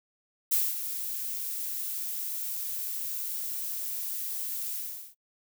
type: noise with ADSR envelope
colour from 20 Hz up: violet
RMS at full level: -24 dBFS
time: 0.51-5.15 s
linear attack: 12 ms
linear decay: 220 ms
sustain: -10 dB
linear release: 390 ms
effects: noise-tail reverb RT60 0.1 s tail -24 dB re dry